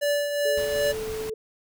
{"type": "tone with tremolo", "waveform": "square", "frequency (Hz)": 580, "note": "D5", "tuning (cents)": -22, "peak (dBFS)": -21, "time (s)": [0.01, 0.93], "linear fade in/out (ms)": 20, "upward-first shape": "triangle", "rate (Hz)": 2.6, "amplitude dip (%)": 55}
{"type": "tone with pitch glide", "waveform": "sine", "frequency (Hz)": [429.7, 437.7], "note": ["A4", "A4"], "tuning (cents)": [-41, -9], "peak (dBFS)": -29, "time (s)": [0.45, 1.34], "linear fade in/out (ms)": 5, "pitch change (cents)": 32, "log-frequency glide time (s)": [0.63, 0.99]}
{"type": "noise", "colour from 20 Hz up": "pink", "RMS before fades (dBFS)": -38, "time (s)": [0.57, 1.3], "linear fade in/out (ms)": 5}
{"effects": []}